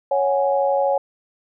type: chord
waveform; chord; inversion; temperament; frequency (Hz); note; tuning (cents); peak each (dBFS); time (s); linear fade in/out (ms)
sine; C# suspended fourth; none; just; 554.4 / 739.2 / 831.5; C#5 / F#5 / G#5; 0 / -2 / +2; -18 / -24 / -22; 0.11-0.98; 5
effects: none